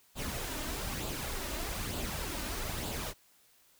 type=noise with flanger; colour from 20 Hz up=pink; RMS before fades=-37 dBFS; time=0.15-3.14 s; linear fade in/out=50 ms; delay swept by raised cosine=0.25 to 3.35 ms; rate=1.1 Hz; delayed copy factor=+0.5; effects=white hiss -65 dBFS RMS until 3.79 s